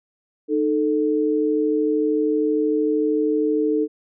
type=tone pair together; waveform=sine; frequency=307 / 440 Hz; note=D#4 / A4; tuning=-23 / 0 cents; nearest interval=tritone; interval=623 cents; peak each=-20 dBFS; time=0.48-3.88 s; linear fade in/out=50 ms; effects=none